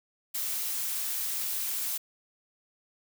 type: noise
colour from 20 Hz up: blue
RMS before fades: -32 dBFS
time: 0.34-1.98 s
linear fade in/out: 10 ms
effects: none